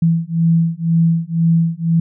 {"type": "beating tone pair", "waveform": "sine", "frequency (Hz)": [164.81, 166.81], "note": ["E3", "E3"], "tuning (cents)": [0, 21], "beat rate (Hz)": 2, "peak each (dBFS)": -15, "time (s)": [0.02, 2], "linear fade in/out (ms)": 5, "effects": []}